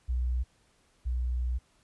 sine tone pair in turn, 61.74 / 61.48 Hz, B1 / B1, 0 / -7 cents, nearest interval unison, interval 7 cents, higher first, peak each -26 / -27 dBFS, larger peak first, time 0.08-0.44 / 1.05-1.59 s, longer second, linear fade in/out 20 ms, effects pink hiss -67 dBFS RMS until 1.83 s + resampled to 24000 Hz

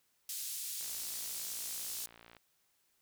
white band-pass noise, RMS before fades -41 dBFS, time 0.29-2.06 s, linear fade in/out 2 ms, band 4500 to 14000 Hz, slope 12 dB/octave
click train, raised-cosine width 0.3 ms, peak -38 dBFS, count 91, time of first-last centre 0.81-2.367 s, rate 57.8 Hz
effects white hiss -75 dBFS RMS until 3.01 s

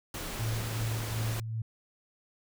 pink noise, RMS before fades -38 dBFS, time 0.14-1.4 s, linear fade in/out 2 ms
sine tone with tremolo, 111.9 Hz, A2, 30 cents sharp, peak -29 dBFS, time 0.39-1.62 s, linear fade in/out 5 ms, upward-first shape sine, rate 2.6 Hz, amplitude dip 45%
effects none

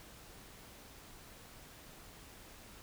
silence, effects pink hiss -55 dBFS RMS until 2.82 s

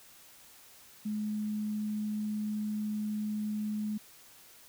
sine tone, 211.7 Hz, G#3, 33 cents sharp, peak -31 dBFS, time 1.05-3.98 s, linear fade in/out 10 ms, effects white hiss -56 dBFS RMS until 4.68 s

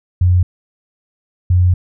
sine tone pair in turn, 89.7 / 90.02 Hz, F2 / F#2, +47 / -47 cents, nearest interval unison, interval 6 cents, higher second, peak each -8 dBFS, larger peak neither, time 0.21-0.43 / 1.5-1.74 s, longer second, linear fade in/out 5 ms, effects none

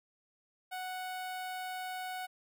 sawtooth tone with notch filter, 740 Hz, F#5, in tune, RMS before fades -40 dBFS, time 0.71-2.27 s, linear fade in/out 20 ms, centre 6100 Hz, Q 1.8, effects none

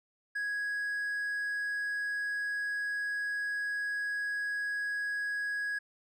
triangle tone with hard clipping, 1661.2 Hz, G#6, in tune, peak -32 dBFS, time 0.35-5.79 s, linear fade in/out 10 ms, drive 5 dB, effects none

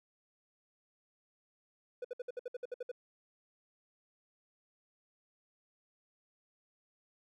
triangle tone bursts, 493.9 Hz, B4, in tune, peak -35 dBFS, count 11, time 2.02-2.916 s, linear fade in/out 5 ms, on 26 ms, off 61 ms, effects none

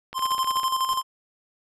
click train, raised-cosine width 0.3 ms, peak -20 dBFS, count 9, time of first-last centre 0.13-0.633 s, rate 15.9 Hz
square tone with tremolo, 1046.5 Hz, C6, in tune, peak -21 dBFS, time 0.14-1.03 s, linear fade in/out 50 ms, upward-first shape square, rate 12 Hz, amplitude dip 55%
pink noise with exponential growth, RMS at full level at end -39 dBFS, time 0.82-0.94 s, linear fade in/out 1 ms, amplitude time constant 25 ms
effects resampled to 32000 Hz

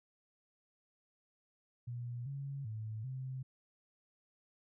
sine tone with pitch steps, 120.7 / 138.8 / 109.3 / 130.6 Hz, B2 / C#3 / A2 / C3, -39 / +3 / -11 / -3 cents, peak -39 dBFS, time 1.87-3.43 s, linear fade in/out 10 ms, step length 390 ms, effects none

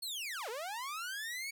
sawtooth linear two-way sweep, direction down then up, 4409 to 415.3 to 2269 Hz, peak -35 dBFS, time 0.02-1.51 s, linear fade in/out 10 ms, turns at 0.49 s, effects none

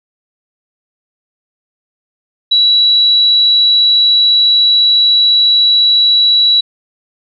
sine tone, 3918 Hz, B7, 15 cents flat, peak -6 dBFS, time 2.51-6.61 s, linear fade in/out 10 ms, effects none

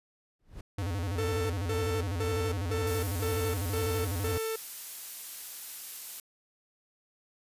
brown noise with exponential growth, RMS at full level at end -36 dBFS, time 0.39-0.61 s, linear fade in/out 5 ms, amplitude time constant 46 ms
square tone with vibrato, 92.4 Hz, F#2, 2 cents flat, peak -31 dBFS, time 0.78-4.38 s, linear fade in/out 5 ms, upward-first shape square, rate 12 Hz, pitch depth 150 cents each way
45% pulse tone bursts, 444.9 Hz, A4, 19 cents sharp, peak -31 dBFS, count 7, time 1.18-4.56 s, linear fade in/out 5 ms, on 320 ms, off 190 ms
blue noise, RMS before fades -40 dBFS, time 2.87-6.2 s, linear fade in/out 2 ms
effects resampled to 32000 Hz

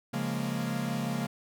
45% pulse chord, Bb minor seventh, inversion first, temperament equal, 138.59 / 174.61 / 207.7 / 233.1 Hz, Db3 / F3 / Ab3 / Bb3, 0 / 0 / 0 / 0 cents, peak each -35 / -37 / -36 / -34 dBFS, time 0.13-1.27 s, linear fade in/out 10 ms, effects none

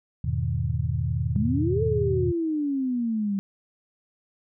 sine chord, E major seventh, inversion none, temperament equal, 82.41 / 103.83 / 123.47 / 155.56 Hz, E2 / G#2 / B2 / D#3, 0 / 0 / 0 / 0 cents, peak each -28 / -30 / -27 / -31 dBFS, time 0.24-2.32 s, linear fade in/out 5 ms
sine exponential two-way sweep, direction up then down, 193.6 to 450.8 to 193.6 Hz, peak -23 dBFS, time 1.36-3.39 s, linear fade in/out 0 ms, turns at 1.83 s
effects none

